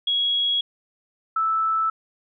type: tone pair in turn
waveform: sine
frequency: 3322 / 1315.4 Hz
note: G#7 / E6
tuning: 0 / -4 cents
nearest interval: octave + major third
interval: 1604 cents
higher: first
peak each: -19 dBFS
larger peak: neither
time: 0.07-0.61 / 1.36-1.9 s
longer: neither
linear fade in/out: 5 ms
effects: none